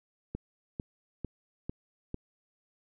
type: click train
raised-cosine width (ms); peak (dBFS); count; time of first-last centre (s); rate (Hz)
3; -22; 5; 0.35-2.144; 2.23
effects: none